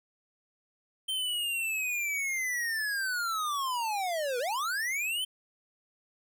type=linear two-way sweep; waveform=square; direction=down then up; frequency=3129 to 470 to 3129 Hz; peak=-30 dBFS; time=1.08-5.25 s; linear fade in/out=10 ms; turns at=4.39 s; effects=none